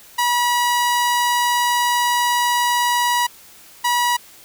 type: tone pair in turn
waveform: sawtooth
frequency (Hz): 968 / 968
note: B5 / B5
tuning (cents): -35 / -35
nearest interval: unison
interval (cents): 0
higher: neither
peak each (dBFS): -12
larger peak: neither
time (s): 0.18-3.27 / 3.84-4.17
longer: first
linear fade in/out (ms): 10
effects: white hiss -45 dBFS RMS until 4.44 s